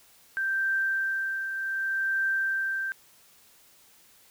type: tone with tremolo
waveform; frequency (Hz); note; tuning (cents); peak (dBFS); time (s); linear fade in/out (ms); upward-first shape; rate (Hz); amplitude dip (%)
sine; 1568; G6; 0; -23; 0.37-2.92; 0; triangle; 0.66; 55
effects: white hiss -58 dBFS RMS until 4.3 s